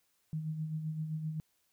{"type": "tone with tremolo", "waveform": "sine", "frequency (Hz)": 156.5, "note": "D#3", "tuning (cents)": 10, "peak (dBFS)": -32, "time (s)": [0.33, 1.4], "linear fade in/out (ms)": 0, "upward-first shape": "sine", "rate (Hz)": 7.7, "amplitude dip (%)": 50, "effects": ["white hiss -75 dBFS RMS until 1.72 s"]}